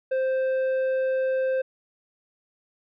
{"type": "tone with tanh clipping", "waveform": "sine", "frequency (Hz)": 523.3, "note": "C5", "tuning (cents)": 0, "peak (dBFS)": -23, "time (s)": [0.11, 1.62], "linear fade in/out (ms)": 10, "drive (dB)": 7, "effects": []}